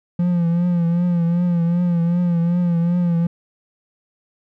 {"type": "tone with vibrato", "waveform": "triangle", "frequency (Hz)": 172.6, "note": "F3", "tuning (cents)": -20, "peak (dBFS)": -13, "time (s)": [0.19, 3.27], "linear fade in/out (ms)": 5, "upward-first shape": "triangle", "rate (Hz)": 2.6, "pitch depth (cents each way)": 60, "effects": []}